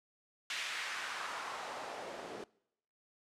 white noise with band-pass filter sweep, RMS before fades -42 dBFS, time 0.5-2.44 s, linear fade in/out 2 ms, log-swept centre 2400 to 400 Hz, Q 1.5, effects noise-tail reverb RT60 0.8 s tail -24 dB re dry + low-pass 9000 Hz 12 dB/octave

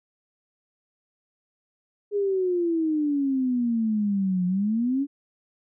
sine exponential two-way sweep, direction down then up, 415.3 to 178 to 288.6 Hz, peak -21 dBFS, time 2.11-5.07 s, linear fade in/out 50 ms, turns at 4.46 s, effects none

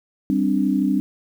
sine chord, G suspended fourth, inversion none, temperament just, 196 / 261.3 / 294 Hz, G3 / C4 / D4, 0 / -2 / +2 cents, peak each -21 dBFS, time 0.3-1 s, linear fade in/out 0 ms, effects 8-bit

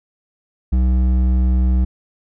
triangle tone with hard clipping, 62.9 Hz, B1, 32 cents sharp, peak -14 dBFS, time 0.72-1.85 s, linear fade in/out 10 ms, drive 12 dB, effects none

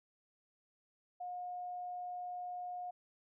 sine tone, 718 Hz, F5, 48 cents sharp, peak -40 dBFS, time 1.2-2.91 s, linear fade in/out 10 ms, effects none

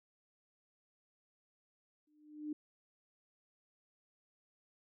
sine tone with exponential growth, 301.1 Hz, D4, 43 cents sharp, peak -35 dBFS, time 2.07-2.53 s, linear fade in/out 5 ms, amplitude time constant 100 ms, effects none

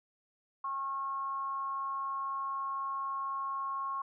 sine tone with frequency modulation, 1089 Hz, C#6, 31 cents flat, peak -33 dBFS, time 0.64-4.02 s, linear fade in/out 5 ms, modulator 284 Hz, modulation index 0.27, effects none

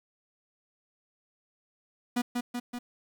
45% pulse tone with echo, 243.4 Hz, B3, 25 cents flat, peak -25 dBFS, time 2.16-2.22 s, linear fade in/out 10 ms, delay 190 ms, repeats 3, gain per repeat -3 dB, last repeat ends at 2.79 s, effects 9-bit

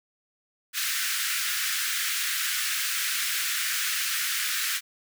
pink high-pass noise, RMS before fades -28 dBFS, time 0.73-4.81 s, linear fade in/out 50 ms, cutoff 1400 Hz, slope 48 dB/octave, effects none

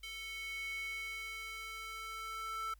square tone with high-pass filter sweep, 442.9 Hz, A4, 11 cents sharp, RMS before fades -43 dBFS, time 0.03-2.74 s, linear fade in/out 5 ms, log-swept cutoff 2600 to 1400 Hz, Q 5.8, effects added 50 Hz sine -58 dBFS peak until 2.79 s + white hiss -74 dBFS RMS until 2.79 s

